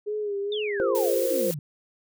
sine tone with vibrato, 411.6 Hz, G#4, 16 cents flat, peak -26 dBFS, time 0.06-1.22 s, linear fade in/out 20 ms, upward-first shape sine, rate 2.3 Hz, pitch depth 57 cents each way
sine exponential sweep, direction down, 3696 to 136.2 Hz, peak -31 dBFS, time 0.52-1.59 s, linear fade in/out 2 ms
sine chord, F suspended fourth, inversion none, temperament equal, 349.2 / 466.2 / 523.3 Hz, F4 / Bb4 / C5, 0 / 0 / 0 cents, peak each -29 / -29 / -24 dBFS, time 0.8-1.51 s, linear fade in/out 0 ms
blue noise, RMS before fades -34 dBFS, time 0.95-1.54 s, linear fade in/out 0 ms
effects none

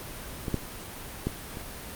clicks, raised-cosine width 3 ms, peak -17 / -12 / -14 / -23 dBFS, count 4, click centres 0.482 / 0.543 / 1.27 / 1.571 s, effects pink hiss -40 dBFS RMS until 1.95 s + Opus 32 kbps

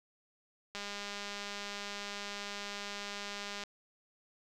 click train, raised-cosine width 0.2 ms, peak -24 dBFS, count 587, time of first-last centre 0.75-3.637 s, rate 203 Hz, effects none

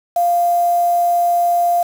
sine tone with quantisation, 697 Hz, F5, 4 cents flat, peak -12 dBFS, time 0.16-1.83 s, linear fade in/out 5 ms, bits 5, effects none

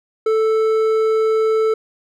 triangle tone with hard clipping, 440 Hz, A4, in tune, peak -15 dBFS, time 0.26-1.74 s, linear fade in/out 5 ms, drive 10 dB, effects none

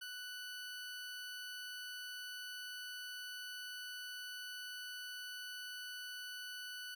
20% pulse tone, 1487 Hz, F#6, 8 cents sharp, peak -40 dBFS, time 0.01-6.95 s, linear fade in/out 10 ms, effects none

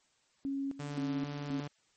sine tone with tremolo, 275 Hz, C#4, 14 cents flat, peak -32 dBFS, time 0.45-1.6 s, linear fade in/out 0 ms, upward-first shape square, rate 1.9 Hz, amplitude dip 80%
sawtooth tone, 145.4 Hz, D3, 17 cents flat, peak -34 dBFS, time 0.79-1.68 s, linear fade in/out 10 ms
effects white hiss -71 dBFS RMS until 1.96 s + MP3 32 kbps

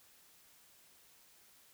silence, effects white hiss -64 dBFS RMS until 1.73 s

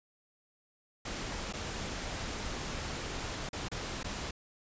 pink noise with dropouts, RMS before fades -38 dBFS, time 1.05-4.31 s, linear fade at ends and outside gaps 5 ms, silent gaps 1.527-1.535 / 3.491-3.53 / 3.685-3.715 / 4.031-4.043 s, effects resampled to 16000 Hz

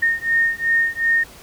sine beating tone pair, 1837 / 1839.7 Hz, A#6 / A#6, -26 / -23 cents, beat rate 2.7 Hz, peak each -19 dBFS, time 0.02-1.24 s, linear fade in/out 10 ms, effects pink hiss -43 dBFS RMS until 1.42 s

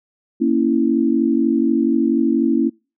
sine chord, A# diminished, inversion none, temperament equal, 233.1 / 277.2 / 329.6 Hz, A#3 / C#4 / E4, 0 / 0 / 0 cents, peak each -18 dBFS, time 0.4-2.7 s, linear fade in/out 20 ms, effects noise-tail reverb RT60 0.3 s tail -25 dB re dry

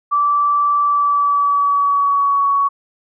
sine tone with pitch glide, 1162 to 1120.5 Hz, D6 to C#6, -19 to +18 cents, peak -12 dBFS, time 0.11-2.69 s, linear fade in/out 20 ms, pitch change -63 cents, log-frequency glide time 0.82-2.47 s, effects none

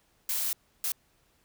blue noise bursts at uneven times, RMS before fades -30 dBFS, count 2, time 0.29-0.53 / 0.84-0.92 s, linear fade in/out 2 ms, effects pink hiss -68 dBFS RMS until 1.44 s

